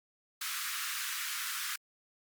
pink high-pass noise, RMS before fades -37 dBFS, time 0.41-1.76 s, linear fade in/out 5 ms, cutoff 1200 Hz, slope 48 dB/octave, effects Opus 48 kbps

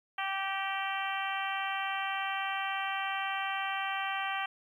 harmonic tone with a mistuned harmonic, 389.4 Hz, G4, 12 cents flat, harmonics 2 / 3 / 4 / 5 / 6 / 7 / 8, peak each -36 / -38 / -39 / -40 / -41 / -41 / -42 dBFS, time 0.18-4.46 s, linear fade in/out 5 ms, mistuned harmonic 5, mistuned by -20 cents, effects 11-bit

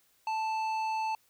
triangle tone with tanh clipping, 880 Hz, A5, in tune, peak -31 dBFS, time 0.27-1.15 s, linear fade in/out 2 ms, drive 15 dB, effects white hiss -68 dBFS RMS until 1.29 s

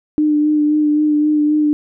sine tone with vibrato, 300.6 Hz, D4, 40 cents sharp, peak -11 dBFS, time 0.18-1.73 s, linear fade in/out 0 ms, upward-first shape sine, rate 3.8 Hz, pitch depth 20 cents each way, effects none

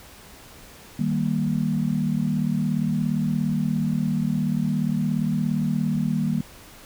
sine chord, Eb major, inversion none, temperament equal, 155.56 / 196 / 233.1 Hz, Eb3 / G3 / Bb3, 0 / 0 / 0 cents, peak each -25 dBFS, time 0.99-6.41 s, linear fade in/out 5 ms, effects pink hiss -46 dBFS RMS until 6.85 s

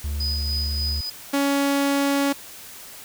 triangle tone with pitch glide, 73 to 74.02 Hz, D2 to D2, -10 to +14 cents, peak -22 dBFS, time 0.04-1.01 s, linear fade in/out 5 ms, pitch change +24 cents, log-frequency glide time 0.16-0.36 s
sine tone with tremolo, 4978 Hz, D#8, in tune, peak -24 dBFS, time 0.2-1.1 s, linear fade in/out 5 ms, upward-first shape sine, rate 3.4 Hz, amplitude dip 40%
sawtooth tone, 280 Hz, C#4, 18 cents sharp, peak -15 dBFS, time 1.33-2.33 s, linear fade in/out 10 ms
effects white hiss -41 dBFS RMS until 3.04 s

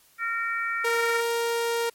harmonic tone, 460 Hz, A#4, 23 cents flat, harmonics 3 / 4 / 5, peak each -28 / -30 / -32 dBFS, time 0.18-1.23 s, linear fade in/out 50 ms
sawtooth tone, 466.2 Hz, A#4, in tune, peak -20 dBFS, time 0.84-1.9 s, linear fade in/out 10 ms
effects white hiss -59 dBFS RMS until 1.94 s + MP3 64 kbps

